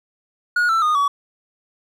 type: tone with pitch steps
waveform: triangle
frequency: 1445 / 1332.7 / 1229.2 / 1133.7 Hz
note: F#6 / E6 / D#6 / C#6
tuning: -41 / +19 / -21 / +39 cents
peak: -13 dBFS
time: 0.56-1.08 s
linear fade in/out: 5 ms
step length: 130 ms
effects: none